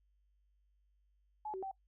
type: tone with pitch steps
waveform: sine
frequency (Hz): 852 / 379.2 / 772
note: G#5 / F#4 / G5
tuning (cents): +44 / +43 / -27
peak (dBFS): -39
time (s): 1.45-1.714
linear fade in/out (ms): 5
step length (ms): 88
effects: noise-tail reverb RT60 0.1 s tail -20 dB re dry + added 50 Hz sine -70 dBFS peak until 1.87 s